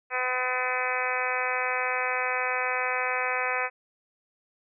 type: harmonic tone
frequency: 253.1 Hz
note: B3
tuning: 43 cents sharp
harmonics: 2 / 3 / 4 / 5 / 6 / 7 / 8 / 9 / 10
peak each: -34 / -34 / -34 / -34 / -34 / -34 / -34 / -34 / -34 dBFS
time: 0.1-3.7 s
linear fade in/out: 50 ms
effects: none